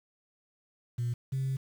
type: tone pair in turn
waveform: sine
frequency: 120 / 133.48 Hz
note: B2 / C3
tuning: -49 / +35 cents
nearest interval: major second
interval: 184 cents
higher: second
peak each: -27 dBFS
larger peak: neither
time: 0.98-1.14 / 1.32-1.57 s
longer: second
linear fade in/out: 10 ms
effects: tanh soft clip ceiling -25 dBFS + 9-bit